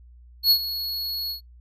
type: tone with ADSR envelope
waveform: square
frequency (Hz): 4346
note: C#8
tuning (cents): -35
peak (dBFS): -13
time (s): 0.43-1.41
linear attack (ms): 76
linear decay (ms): 77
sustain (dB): -14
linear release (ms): 110
effects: noise-tail reverb RT60 0.1 s tail -22 dB re dry + added 60 Hz sine -46 dBFS peak until 1.6 s